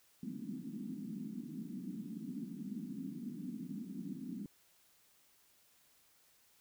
pink band-pass noise, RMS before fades -44 dBFS, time 0.23-4.46 s, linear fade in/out 2 ms, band 180 to 280 Hz, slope 48 dB/octave, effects white hiss -69 dBFS RMS until 6.6 s

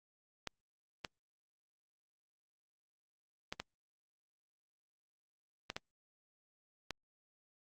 clicks, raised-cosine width 0.2 ms, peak -21 dBFS, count 7, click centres 0.473 / 1.048 / 3.525 / 3.6 / 5.701 / 5.765 / 6.907 s, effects Opus 48 kbps

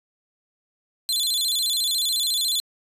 sawtooth tone with vibrato, 3777 Hz, A#7, 22 cents sharp, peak -18 dBFS, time 1.09-2.6 s, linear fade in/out 0 ms, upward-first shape square, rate 14 Hz, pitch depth 150 cents each way, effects resampled to 32000 Hz

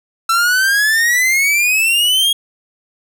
45% pulse exponential sweep, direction up, 1332 to 3300 Hz, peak -11 dBFS, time 0.29-2.33 s, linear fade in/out 5 ms, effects none

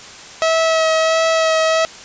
sawtooth tone with vibrato, 645 Hz, E5, 38 cents flat, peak -9 dBFS, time 0.42-1.85 s, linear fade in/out 0 ms, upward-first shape sine, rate 1.5 Hz, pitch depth 15 cents each way, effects white hiss -36 dBFS RMS until 2.04 s + resampled to 16000 Hz

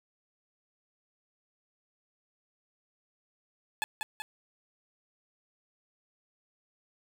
15% pulse tone with echo, 860 Hz, A5, 40 cents flat, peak -22 dBFS, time 3.82-3.84 s, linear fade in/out 0 ms, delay 190 ms, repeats 2, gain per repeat -4 dB, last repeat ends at 4.22 s, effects none

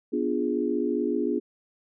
sine chord, B diminished seventh, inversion none, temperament equal, 246.9 / 293.7 / 349.2 / 415.3 Hz, B3 / D4 / F4 / Ab4, 0 / 0 / 0 / 0 cents, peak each -29 dBFS, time 0.12-1.4 s, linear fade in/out 20 ms, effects none

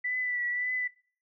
sine tone with vibrato, 1975.5 Hz, B6, in tune, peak -28 dBFS, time 0.04-0.88 s, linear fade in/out 10 ms, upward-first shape triangle, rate 1.8 Hz, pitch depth 35 cents each way, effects noise-tail reverb RT60 0.5 s tail -23 dB re dry

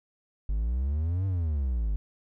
triangle exponential two-way sweep, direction up then down, 49.1 to 98 to 49.1 Hz, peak -23 dBFS, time 0.49-1.96 s, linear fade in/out 0 ms, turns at 1.26 s, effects none

